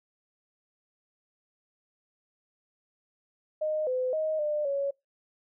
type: tone with pitch steps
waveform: sine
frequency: 617 / 509 / 626 / 599 / 558 Hz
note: D#5 / C5 / D#5 / D5 / C#5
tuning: -15 / -48 / +10 / +34 / +11 cents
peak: -26 dBFS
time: 3.61-4.91 s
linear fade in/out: 10 ms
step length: 260 ms
effects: noise-tail reverb RT60 0.2 s tail -24 dB re dry